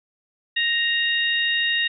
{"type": "harmonic tone", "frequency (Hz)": 933, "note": "A#5", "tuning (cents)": 1, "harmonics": [2, 3, 4], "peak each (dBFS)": [-22, -24, -25], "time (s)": [0.56, 1.88], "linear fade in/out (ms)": 10, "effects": []}